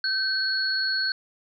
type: tone pair together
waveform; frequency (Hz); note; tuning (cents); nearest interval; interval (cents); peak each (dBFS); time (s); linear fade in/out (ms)
sine; 1541 / 4359; G6 / C#8; -30 / -30; octave + tritone; 1800; -26 / -25; 0.04-1.12; 2
effects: none